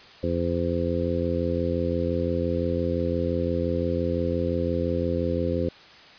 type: harmonic tone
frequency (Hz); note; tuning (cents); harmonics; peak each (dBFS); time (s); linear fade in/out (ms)
85.8; F2; -30; 1 / 2 / 3 / 4 / 5 / 6; -29 / -31 / -30 / -31 / -32 / -28; 0.23-5.69; 5
effects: white hiss -48 dBFS RMS until 6.18 s + resampled to 11025 Hz